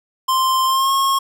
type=tone with pitch glide; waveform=square; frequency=1046.5 to 1085.3 Hz; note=C6 to C#6; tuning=0 to -37 cents; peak=-15 dBFS; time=0.28-1.19 s; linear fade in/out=10 ms; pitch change=+63 cents; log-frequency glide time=0.66-0.92 s; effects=none